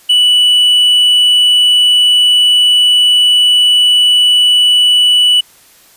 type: tone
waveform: triangle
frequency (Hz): 2960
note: F#7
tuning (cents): 0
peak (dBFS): -4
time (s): 0.09-5.41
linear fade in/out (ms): 10
effects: white hiss -44 dBFS RMS until 5.96 s + resampled to 32000 Hz